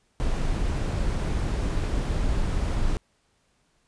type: noise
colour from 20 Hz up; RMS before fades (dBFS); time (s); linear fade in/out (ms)
brown; -25; 0.2-2.97; 0
effects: pink hiss -68 dBFS RMS until 3.87 s + resampled to 22050 Hz